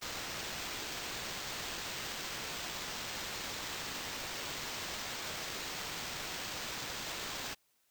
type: noise with sample-and-hold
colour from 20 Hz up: white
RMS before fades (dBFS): -41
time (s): 0.01-7.55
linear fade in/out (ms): 20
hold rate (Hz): 11025
effects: white hiss -74 dBFS RMS until 7.9 s